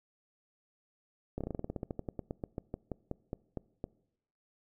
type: slowing click train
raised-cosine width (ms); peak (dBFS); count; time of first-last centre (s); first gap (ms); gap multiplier
2; -23; 24; 1.38-3.841; 27; 1.11
effects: noise-tail reverb RT60 0.8 s tail -23 dB re dry